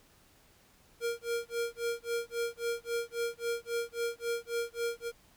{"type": "tone with tremolo", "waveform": "square", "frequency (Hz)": 468.7, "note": "A#4", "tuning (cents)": 9, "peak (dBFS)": -30, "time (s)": [1, 5.12], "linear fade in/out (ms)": 50, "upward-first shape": "sine", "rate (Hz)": 3.7, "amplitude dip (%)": 100, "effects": ["pink hiss -63 dBFS RMS until 5.36 s"]}